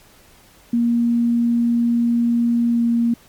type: tone with pitch glide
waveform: sine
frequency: 235.8 to 234.2 Hz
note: A#3 to A#3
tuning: +20 to +8 cents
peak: -14 dBFS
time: 0.73-3.14 s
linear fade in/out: 5 ms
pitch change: -12 cents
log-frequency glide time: 2.7-2.82 s
effects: pink hiss -50 dBFS RMS until 3.28 s + MP3 96 kbps

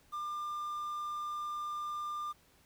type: tone with quantisation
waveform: triangle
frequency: 1197 Hz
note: D6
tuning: 33 cents sharp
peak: -34 dBFS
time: 0.12-2.33 s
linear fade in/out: 20 ms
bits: 10
effects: pink hiss -66 dBFS RMS until 2.65 s

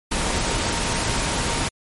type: tone in noise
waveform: sine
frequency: 926 Hz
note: A#5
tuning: 12 cents flat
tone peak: -34 dBFS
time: 0.11-1.69 s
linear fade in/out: 10 ms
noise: pink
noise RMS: -23 dBFS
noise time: 0.11-1.69 s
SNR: -14 dB
effects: MP3 48 kbps

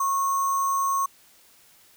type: tone with sample-and-hold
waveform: sine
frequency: 1095 Hz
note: C#6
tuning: 22 cents flat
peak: -21 dBFS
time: 0-1.06 s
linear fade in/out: 5 ms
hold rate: 7350 Hz
effects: white hiss -56 dBFS RMS until 1.96 s

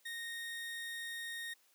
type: tone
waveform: 30% pulse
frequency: 1856 Hz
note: A#6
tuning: 8 cents flat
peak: -38 dBFS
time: 0.05-1.54 s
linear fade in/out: 10 ms
effects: white hiss -70 dBFS RMS until 1.74 s + high-pass 300 Hz 12 dB/octave

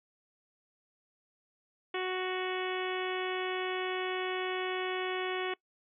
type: harmonic tone with a mistuned harmonic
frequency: 370 Hz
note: F#4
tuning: in tune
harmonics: 1 / 2 / 3 / 4 / 5 / 6 / 7 / 8 / 9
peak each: -34 / -40 / -41 / -44 / -42 / -42 / -46 / -44 / -47 dBFS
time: 1.94-5.54 s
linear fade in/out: 5 ms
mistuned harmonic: 9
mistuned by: +24 cents
effects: noise-tail reverb RT60 0.1 s tail -23 dB re dry

